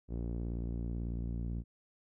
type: tone with low-pass filter sweep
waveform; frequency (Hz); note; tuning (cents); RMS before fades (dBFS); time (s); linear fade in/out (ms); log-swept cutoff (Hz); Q
sawtooth; 58.2; A#1; -2; -37; 0.08-1.64; 50; 370 to 220; 1.2
effects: none

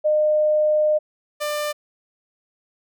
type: tone pair in turn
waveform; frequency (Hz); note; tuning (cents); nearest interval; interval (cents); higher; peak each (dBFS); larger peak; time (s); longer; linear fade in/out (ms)
sine / sawtooth; 609 / 595.4; D#5 / D5; -37 / +24; unison; 39; first; -15 / -19; first; 0.04-0.99 / 1.4-1.73; first; 20
effects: none

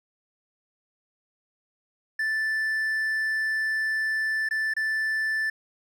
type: tone with dropouts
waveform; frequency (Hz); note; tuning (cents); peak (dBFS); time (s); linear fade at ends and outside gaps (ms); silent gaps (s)
triangle; 1760; A6; 0; -22; 2.19-5.5; 5; 4.489-4.509 / 4.738-4.765
effects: none

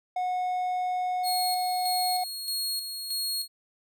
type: tone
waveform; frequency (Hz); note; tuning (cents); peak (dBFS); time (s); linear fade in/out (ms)
triangle; 730; F#5; -24; -24; 0.16-2.24; 5
type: tone with tremolo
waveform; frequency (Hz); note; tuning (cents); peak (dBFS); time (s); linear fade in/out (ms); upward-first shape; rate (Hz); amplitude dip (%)
sawtooth; 4300; C8; +47; -25; 1.23-3.48; 50; square; 1.6; 50
effects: none

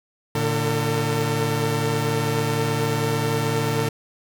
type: tone cluster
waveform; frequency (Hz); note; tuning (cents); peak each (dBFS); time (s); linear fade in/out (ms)
sawtooth; 113.7 / 147.1 / 450.6; A#2 / D3 / A4; -43 / +3 / +41; -21; 0.35-3.89; 5
effects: none

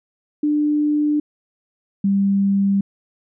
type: tone pair in turn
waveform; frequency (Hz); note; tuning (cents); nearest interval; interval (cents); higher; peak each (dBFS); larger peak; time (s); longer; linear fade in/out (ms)
sine; 297.7 / 197.66; D4 / G3; +24 / +15; perfect fifth; 709; first; -15 / -14; second; 0.43-1.2 / 2.04-2.81; neither; 5
effects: none

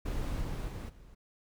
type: noise with level steps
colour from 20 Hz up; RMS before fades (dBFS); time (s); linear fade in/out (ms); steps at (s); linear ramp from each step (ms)
brown; -34 / -36 / -39 / -54; 0.05-1.15; 10; 0.4 / 0.67 / 0.88; 20
effects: none

